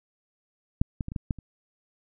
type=clicks; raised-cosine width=5 ms; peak=-9 / -17 / -21 / -23 / -16 / -14 / -29 dBFS; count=7; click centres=0.815 / 1.008 / 1.084 / 1.119 / 1.162 / 1.308 / 1.387 s; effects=none